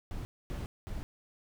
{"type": "noise bursts at uneven times", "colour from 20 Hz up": "brown", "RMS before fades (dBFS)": -38, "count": 3, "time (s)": [[0.11, 0.25], [0.5, 0.66], [0.87, 1.03]], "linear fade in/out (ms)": 0, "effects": []}